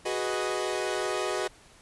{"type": "chord", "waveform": "sawtooth", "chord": "G# minor seventh", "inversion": "third", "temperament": "equal", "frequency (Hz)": [370, 415.3, 493.9, 622.3], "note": ["F#4", "G#4", "B4", "D#5"], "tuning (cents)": [0, 0, 0, 0], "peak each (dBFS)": [-28, -30, -31, -30], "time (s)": [0.05, 1.48], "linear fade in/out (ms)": 10, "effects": ["pink hiss -55 dBFS RMS until 1.81 s", "resampled to 24000 Hz"]}